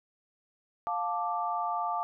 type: chord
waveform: sine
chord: D minor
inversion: first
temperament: just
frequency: 704.8 / 881 / 1174.7 Hz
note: F5 / A5 / D6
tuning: +16 / +2 / 0 cents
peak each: -33 dBFS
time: 0.87-2.03 s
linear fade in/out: 0 ms
effects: none